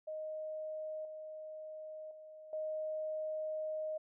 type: tone with level steps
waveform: sine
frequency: 622.3 Hz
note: D#5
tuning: in tune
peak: -39 / -44 / -50 / -36 dBFS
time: 0.07-3.98 s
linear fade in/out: 10 ms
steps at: 1.05 / 2.11 / 2.53 s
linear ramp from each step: 2 ms
effects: none